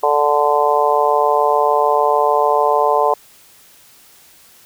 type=harmonic tone; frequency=146.83 Hz; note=D3; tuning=in tune; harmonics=3 / 4 / 5 / 6 / 7; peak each=-18 / -18 / -18 / -18 / -18 dBFS; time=0.03-3.14 s; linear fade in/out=5 ms; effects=white hiss -47 dBFS RMS until 4.65 s